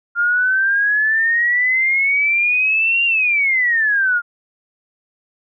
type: exponential two-way sweep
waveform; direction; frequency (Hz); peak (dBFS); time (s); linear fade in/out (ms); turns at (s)
sine; up then down; 1396.9 to 2794 to 1396.9; -13; 0.15-4.22; 50; 3.05
effects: none